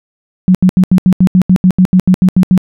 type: tone bursts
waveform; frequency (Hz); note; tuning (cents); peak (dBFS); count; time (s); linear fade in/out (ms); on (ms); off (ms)
sine; 183.9; F#3; -10; -3; 15; 0.48-2.577; 0; 67; 78
effects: none